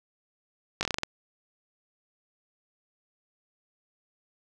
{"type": "slowing click train", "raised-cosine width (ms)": 0.2, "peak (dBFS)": -10, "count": 8, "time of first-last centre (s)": [0.81, 1.034], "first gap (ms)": 19, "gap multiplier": 1.17, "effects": []}